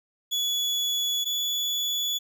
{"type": "tone pair in turn", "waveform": "35% pulse", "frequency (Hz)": [3404, 3428], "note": ["G#7", "A7"], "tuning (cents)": [42, -46], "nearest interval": "unison", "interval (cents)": 12, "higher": "second", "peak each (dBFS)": [-22, -23], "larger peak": "first", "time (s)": [[0.31, 1.25], [1.25, 2.19]], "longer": "neither", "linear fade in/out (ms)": 20, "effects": []}